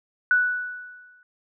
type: tone with exponential decay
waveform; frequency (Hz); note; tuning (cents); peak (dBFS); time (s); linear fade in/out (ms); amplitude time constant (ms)
sine; 1480; F#6; 0; -14; 0.31-1.23; 1; 200
effects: none